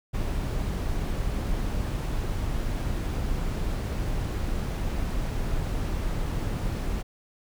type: noise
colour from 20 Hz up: brown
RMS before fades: -28 dBFS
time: 0.13-7.03 s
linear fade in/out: 20 ms
effects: none